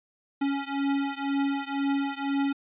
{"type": "beating tone pair", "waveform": "square", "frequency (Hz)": [277.2, 279.2], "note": ["C#4", "C#4"], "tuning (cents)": [0, 13], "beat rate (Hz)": 2, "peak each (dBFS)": [-29, -30], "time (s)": [0.41, 2.53], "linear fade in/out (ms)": 10, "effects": ["resampled to 8000 Hz"]}